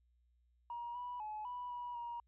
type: tone with pitch steps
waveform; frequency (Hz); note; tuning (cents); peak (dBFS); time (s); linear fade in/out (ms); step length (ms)
sine; 950 / 980 / 853 / 983 / 972 / 948; A#5 / B5 / G#5 / B5 / B5 / A#5; +33 / -14 / +46 / -8 / -28 / +29; -40; 0.7-2.2; 2; 250
effects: tanh soft clip ceiling -37 dBFS + added 60 Hz sine -70 dBFS peak until 2.27 s